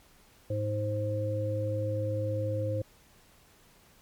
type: harmonic tone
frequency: 105.2 Hz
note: G#2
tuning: 23 cents sharp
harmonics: 1 / 3 / 5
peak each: -30 / -39 / -32 dBFS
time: 0.5-2.82 s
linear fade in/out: 5 ms
effects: pink hiss -60 dBFS RMS until 4.01 s + MP3 96 kbps